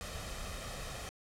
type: noise with comb filter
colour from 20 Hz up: pink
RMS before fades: -42 dBFS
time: 0.01-1.09 s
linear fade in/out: 0 ms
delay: 1.6 ms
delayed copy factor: +0.6
effects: low-pass 10000 Hz 12 dB/octave